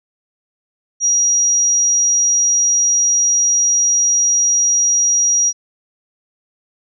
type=tone; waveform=sine; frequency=5740 Hz; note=F8; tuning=47 cents sharp; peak=-11 dBFS; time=1-5.53 s; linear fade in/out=50 ms; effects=none